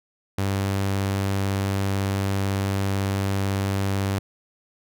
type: tone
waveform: sawtooth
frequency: 98 Hz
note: G2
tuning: in tune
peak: -18 dBFS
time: 0.38-4.19 s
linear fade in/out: 5 ms
effects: none